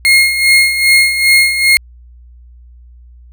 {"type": "tone with tremolo", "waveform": "35% pulse", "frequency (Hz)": 2146, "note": "C7", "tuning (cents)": 43, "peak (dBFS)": -3, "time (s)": [0.05, 1.77], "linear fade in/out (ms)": 0, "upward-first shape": "sine", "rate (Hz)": 2.5, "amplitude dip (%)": 65, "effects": ["added 60 Hz sine -36 dBFS peak until 3.32 s"]}